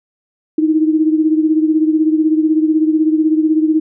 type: beating tone pair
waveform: sine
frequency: 311.1 / 327.1 Hz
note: D#4 / E4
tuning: 0 / -13 cents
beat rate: 16 Hz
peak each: -11 / -17 dBFS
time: 0.58-3.8 s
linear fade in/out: 5 ms
effects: none